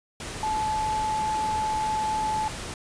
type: tone in noise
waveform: sine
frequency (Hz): 865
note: A5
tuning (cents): -30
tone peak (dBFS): -24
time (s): 0.43-2.48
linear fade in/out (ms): 2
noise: pink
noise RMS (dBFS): -35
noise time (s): 0.2-2.74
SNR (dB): +8
effects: resampled to 22050 Hz